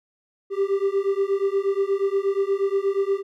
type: beating tone pair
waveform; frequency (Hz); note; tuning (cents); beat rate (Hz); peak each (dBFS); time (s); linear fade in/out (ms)
triangle; 389.7 / 398.1; G4 / G4; -10 / +27; 8.4; -21; 0.5-3.23; 50
effects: none